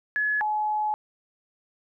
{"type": "tone pair in turn", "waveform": "sine", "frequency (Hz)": [1700, 850], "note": ["G#6", "G#5"], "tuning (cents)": [40, 40], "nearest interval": "octave", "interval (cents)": 1200, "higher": "first", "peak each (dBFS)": [-22, -23], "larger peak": "first", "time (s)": [[0.16, 0.41], [0.41, 0.94]], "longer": "second", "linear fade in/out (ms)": 0, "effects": []}